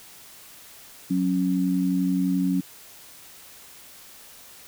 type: tone pair together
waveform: sine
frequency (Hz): 183.67 / 275.2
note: F#3 / C#4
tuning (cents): -12 / -12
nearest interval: perfect fifth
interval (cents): 700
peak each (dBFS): -23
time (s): 1.1-2.61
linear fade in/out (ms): 10
effects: white hiss -47 dBFS RMS until 4.67 s